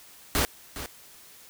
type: noise with echo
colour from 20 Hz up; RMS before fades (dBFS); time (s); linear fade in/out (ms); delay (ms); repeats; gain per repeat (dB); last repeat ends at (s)
pink; -24; 0.35-0.45; 0; 410; 1; -12; 0.86
effects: white hiss -51 dBFS RMS until 1.49 s